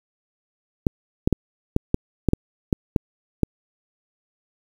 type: clicks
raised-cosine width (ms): 3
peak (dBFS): -4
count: 10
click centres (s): 0.868 / 1.275 / 1.327 / 1.764 / 1.944 / 2.287 / 2.334 / 2.728 / 2.962 / 3.433
effects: 7-bit